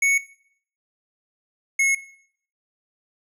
square tone pair in turn, 2217 / 2179 Hz, C#7 / C#7, 0 / -30 cents, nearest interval unison, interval 30 cents, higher first, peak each -17 / -17 dBFS, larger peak neither, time 0.02-0.18 / 1.79-1.95 s, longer neither, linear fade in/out 5 ms, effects noise-tail reverb RT60 0.6 s tail -18 dB re dry + low-pass 12000 Hz 12 dB/octave

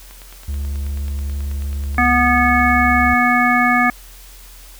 click train, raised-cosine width 0.3 ms, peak -24 dBFS, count 25, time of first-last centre 0.11-2.702 s, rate 9.26 Hz
triangle tone, 70.7 Hz, C#2, 35 cents sharp, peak -18 dBFS, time 0.48-3.14 s, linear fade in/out 5 ms
harmonic tone, 244.7 Hz, B3, 16 cents flat, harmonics 1 / 3 / 5 / 7 / 9, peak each -18 / -18 / -18 / -18 / -18 dBFS, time 1.98-3.9 s, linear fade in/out 2 ms
effects added 43 Hz sine -39 dBFS peak until 4.79 s + white hiss -43 dBFS RMS until 4.79 s

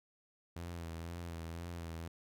sawtooth tone with vibrato, 84.2 Hz, E2, 37 cents sharp, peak -38 dBFS, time 0.56-2.08 s, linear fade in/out 5 ms, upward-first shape sine, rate 2 Hz, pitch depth 44 cents each way, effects none

